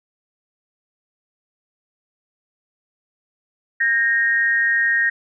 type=tone pair together; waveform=sine; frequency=1604.9 / 1862 Hz; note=G6 / A#6; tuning=+40 / -2 cents; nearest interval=minor third; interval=258 cents; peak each=-21 / -16 dBFS; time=3.8-5.1 s; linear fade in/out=10 ms; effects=none